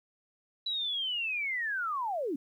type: linear sweep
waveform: sine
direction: down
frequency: 3961 to 250 Hz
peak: -30 dBFS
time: 0.66-2.36 s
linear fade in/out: 5 ms
effects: 11-bit